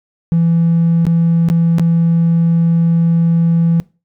triangle tone with dropouts, 167.2 Hz, E3, 25 cents sharp, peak -6 dBFS, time 0.32-3.8 s, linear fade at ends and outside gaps 0 ms, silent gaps 1.053-1.067 / 1.487-1.5 / 1.784-1.796 s, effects noise-tail reverb RT60 0.3 s tail -24 dB re dry + tanh soft clip ceiling -5 dBFS

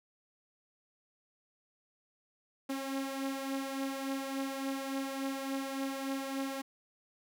sawtooth beating tone pair, 270 / 273.5 Hz, C#4 / C#4, -45 / -23 cents, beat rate 3.5 Hz, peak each -32 / -37 dBFS, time 2.69-6.62 s, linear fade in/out 10 ms, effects none

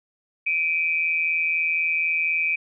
sine tone pair together, 2335 / 2499 Hz, D7 / D#7, -11 / +7 cents, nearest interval minor second, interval 118 cents, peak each -23 dBFS, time 0.46-2.56 s, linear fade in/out 10 ms, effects none

